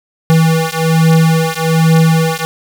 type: beating tone pair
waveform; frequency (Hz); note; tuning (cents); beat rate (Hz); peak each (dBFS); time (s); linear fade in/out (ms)
square; 161.4 / 162.6; E3 / E3; -36 / -23; 1.2; -12; 0.3-2.45; 0
effects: none